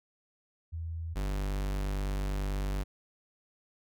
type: tone pair in turn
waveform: sine / 45% pulse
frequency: 82.41 / 49 Hz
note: E2 / G1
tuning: 0 / 0 cents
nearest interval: major sixth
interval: 900 cents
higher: first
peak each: -34 / -30 dBFS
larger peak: second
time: 0.72-1.15 / 1.15-2.84 s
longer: second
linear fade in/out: 20 ms
effects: none